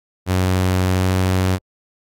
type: tone with pitch glide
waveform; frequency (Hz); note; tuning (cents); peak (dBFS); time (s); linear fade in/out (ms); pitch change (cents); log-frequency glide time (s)
sawtooth; 92.5 to 93.14; F#2 to F#2; 0 to +12; -11; 0.26-1.59; 50; +12; 0.98-1.07
effects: AAC 64 kbps